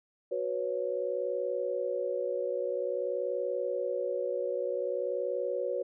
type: chord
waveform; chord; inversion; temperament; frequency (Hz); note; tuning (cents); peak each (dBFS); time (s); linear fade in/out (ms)
sine; F# suspended fourth; none; equal; 370 / 493.9 / 554.4; F#4 / B4 / C#5; 0 / 0 / 0; -36 / -33 / -33; 0.31-5.83; 10
effects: none